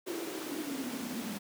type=noise with high-pass filter sweep; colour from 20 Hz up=pink; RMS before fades=-38 dBFS; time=0.06-1.39 s; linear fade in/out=20 ms; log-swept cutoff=360 to 210 Hz; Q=7.6; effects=none